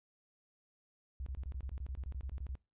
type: tone bursts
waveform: sine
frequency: 65.41 Hz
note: C2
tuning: in tune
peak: -38 dBFS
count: 16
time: 1.2-2.553 s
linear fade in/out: 0 ms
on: 63 ms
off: 23 ms
effects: noise-tail reverb RT60 0.3 s tail -23 dB re dry + resampled to 8000 Hz